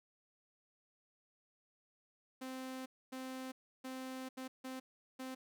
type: tone bursts at uneven times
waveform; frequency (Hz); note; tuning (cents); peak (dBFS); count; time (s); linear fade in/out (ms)
sawtooth; 260; C4; -11; -39; 6; 2.41-2.86 / 3.12-3.52 / 3.84-4.29 / 4.37-4.48 / 4.64-4.8 / 5.19-5.35; 10
effects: none